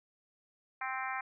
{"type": "harmonic tone", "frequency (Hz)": 261.6, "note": "C4", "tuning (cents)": 0, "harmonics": [3, 4, 5, 6, 7, 8, 9], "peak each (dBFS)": [-40, -41, -42, -43, -43, -44, -45], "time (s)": [0.81, 1.21], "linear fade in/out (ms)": 5, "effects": []}